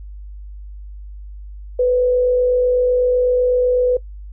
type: tone with frequency modulation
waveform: sine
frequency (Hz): 498.3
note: B4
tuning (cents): +15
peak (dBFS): -12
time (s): 1.79-3.97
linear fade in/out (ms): 5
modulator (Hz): 48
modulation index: 0.25
effects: noise-tail reverb RT60 0.1 s tail -19 dB re dry + added 50 Hz sine -31 dBFS peak until 4.32 s